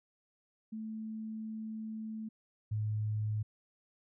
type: tone pair in turn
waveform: sine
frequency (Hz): 219.2 / 107.03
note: A3 / A2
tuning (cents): -6 / -47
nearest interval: octave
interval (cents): 1241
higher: first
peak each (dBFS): -38 / -31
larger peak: second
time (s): 0.72-2.29 / 2.71-3.43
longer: first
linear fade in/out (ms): 10
effects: none